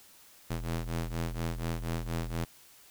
sawtooth ring-modulated tone, 83.4 Hz, E2, 21 cents sharp, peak -25 dBFS, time 0.5-2.45 s, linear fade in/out 10 ms, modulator 39.6 Hz, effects white hiss -57 dBFS RMS until 2.9 s

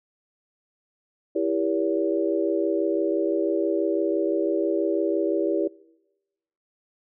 sine chord, E diminished seventh, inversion none, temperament just, 329.6 / 395.6 / 474.7 / 569.6 Hz, E4 / G4 / Bb4 / Db5, 0 / +16 / +31 / +47 cents, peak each -25 / -26 / -31 / -28 dBFS, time 1.35-5.68 s, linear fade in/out 10 ms, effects noise-tail reverb RT60 1.0 s tail -24 dB re dry

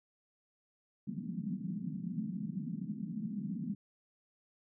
white band-pass noise, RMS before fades -39 dBFS, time 1.07-3.75 s, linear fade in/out 5 ms, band 160 to 230 Hz, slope 48 dB/octave, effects none

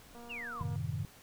click train, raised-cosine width 1 ms, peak -39 dBFS, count 145, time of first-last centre 0.15-0.758 s, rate 237 Hz
sine exponential sweep, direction down, 2955 to 942 Hz, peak -39 dBFS, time 0.29-0.64 s, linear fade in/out 20 ms
sine chord, F# diminished seventh, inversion none, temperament equal, 92.5 / 110 / 130.81 / 155.56 Hz, F#2 / A2 / C3 / Eb3, 0 / 0 / 0 / 0 cents, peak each -39 dBFS, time 0.61-1.05 s, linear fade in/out 0 ms
effects pink hiss -57 dBFS RMS until 1.22 s

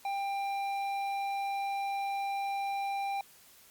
sine tone with hard clipping, 793 Hz, G5, 20 cents sharp, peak -33 dBFS, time 0.05-3.21 s, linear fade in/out 2 ms, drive 9 dB, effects white hiss -58 dBFS RMS until 3.7 s + Opus 48 kbps

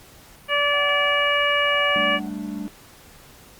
harmonic tone, 578 Hz, D5, 28 cents flat, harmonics 1 / 2 / 3 / 4 / 5, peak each -24 / -24 / -24 / -24 / -24 dBFS, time 0.48-2.2 s, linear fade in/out 50 ms
sine tone with tremolo, 747 Hz, F#5, 16 cents sharp, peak -33 dBFS, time 0.73-2.29 s, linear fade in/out 5 ms, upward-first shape sine, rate 1 Hz, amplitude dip 100%
triangle chord, G suspended second, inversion none, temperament just, 196 / 220.5 / 294 Hz, G3 / A3 / D4, 0 / +4 / +2 cents, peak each -30 dBFS, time 1.96-2.68 s, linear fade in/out 0 ms
effects pink hiss -48 dBFS RMS until 3.59 s + Opus 48 kbps

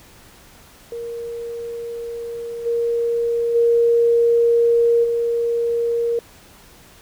sine tone with level steps, 468.3 Hz, A#4, 8 cents sharp, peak -26 / -17 / -12 / -17 dBFS, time 0.92-6.19 s, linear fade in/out 2 ms, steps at 2.65 / 3.54 / 5.03 s, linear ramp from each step 20 ms, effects pink hiss -47 dBFS RMS until 7.01 s

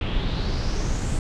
brown noise with low-pass filter sweep, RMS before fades -24 dBFS, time 0.01-1.19 s, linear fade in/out 2 ms, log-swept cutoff 3000 to 8200 Hz, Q 4.3, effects none

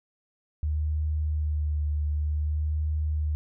sine tone with vibrato, 75.6 Hz, D#2, 49 cents flat, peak -24 dBFS, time 0.63-3.35 s, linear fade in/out 0 ms, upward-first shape sine, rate 0.55 Hz, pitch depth 24 cents each way, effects none

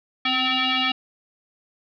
sine tone with frequency modulation, 261.6 Hz, C4, in tune, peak -19 dBFS, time 0.25-0.92 s, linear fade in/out 5 ms, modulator 515 Hz, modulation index 6.8, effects none

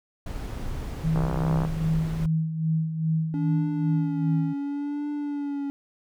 brown noise, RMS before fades -32 dBFS, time 0.26-2.26 s, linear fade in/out 5 ms
sine tone with tremolo, 159.9 Hz, D#3, 48 cents sharp, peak -20 dBFS, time 1.03-4.54 s, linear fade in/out 20 ms, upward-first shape sine, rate 2.5 Hz, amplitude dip 60%
click train, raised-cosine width 1 ms, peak -16 dBFS, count 33, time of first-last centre 1.16-1.65 s, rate 65.3 Hz
triangle tone with vibrato, 285.5 Hz, D4, 49 cents flat, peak -25 dBFS, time 3.34-5.7 s, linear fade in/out 0 ms, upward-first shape triangle, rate 0.71 Hz, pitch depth 51 cents each way
effects none

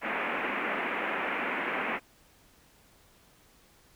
white band-pass noise, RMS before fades -32 dBFS, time 0.01-2 s, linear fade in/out 50 ms, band 190 to 2500 Hz, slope 48 dB/octave, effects pink hiss -61 dBFS RMS until 3.95 s

